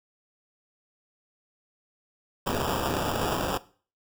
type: noise with sample-and-hold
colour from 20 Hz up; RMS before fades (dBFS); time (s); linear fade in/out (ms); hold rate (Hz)
white; -28; 2.46-3.58; 10; 2100
effects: noise-tail reverb RT60 0.4 s tail -18 dB re dry